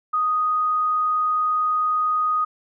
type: tone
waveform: sine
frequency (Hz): 1244.5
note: D#6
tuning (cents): 0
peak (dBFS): -18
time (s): 0.13-2.45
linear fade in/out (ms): 10
effects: none